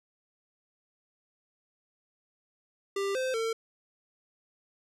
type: tone with pitch steps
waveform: square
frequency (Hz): 395.7 / 518 / 451.5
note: G4 / C5 / A4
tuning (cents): +16 / -17 / +45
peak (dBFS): -29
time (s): 2.96-3.53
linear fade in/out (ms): 5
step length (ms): 190
effects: low-pass 9000 Hz 12 dB/octave